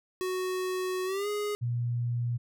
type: tone with pitch glide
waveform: square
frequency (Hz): 370 to 415.3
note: F#4 to G#4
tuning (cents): 0 to 0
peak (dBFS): -30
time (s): 0.21-1.55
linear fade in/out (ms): 0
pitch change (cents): +200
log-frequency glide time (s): 1.05-1.28
type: tone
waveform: sine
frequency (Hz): 119.9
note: A#2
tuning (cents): +49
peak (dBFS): -27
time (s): 1.61-2.38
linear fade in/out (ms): 20
effects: none